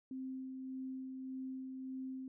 sine tone with tremolo, 261.6 Hz, C4, in tune, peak -40 dBFS, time 0.11-2.28 s, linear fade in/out 2 ms, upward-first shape sine, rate 1.7 Hz, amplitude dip 30%, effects none

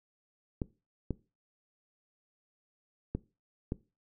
clicks, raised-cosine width 3 ms, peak -19 dBFS, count 4, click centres 0.618 / 1.107 / 3.15 / 3.721 s, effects noise-tail reverb RT60 0.3 s tail -20 dB re dry

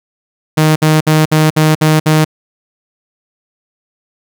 sawtooth tone bursts, 155.56 Hz, D#3, in tune, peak -3 dBFS, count 7, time 0.57-2.248 s, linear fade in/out 10 ms, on 190 ms, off 58 ms, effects none

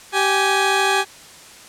15% pulse tone pair together, 388.8 / 830.6 Hz, G4 / G#5, -14 / 0 cents, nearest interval octave + minor second, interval 1314 cents, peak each -12 dBFS, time 0.12-1.05 s, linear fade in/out 50 ms, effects white hiss -42 dBFS RMS until 1.68 s + low-pass 9000 Hz 12 dB/octave

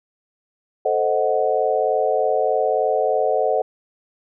sine chord, A diminished seventh, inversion none, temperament equal, 440 / 523.3 / 622.3 / 740 Hz, A4 / C5 / Eb5 / Gb5, 0 / 0 / 0 / 0 cents, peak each -22 dBFS, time 0.85-3.62 s, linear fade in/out 5 ms, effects none

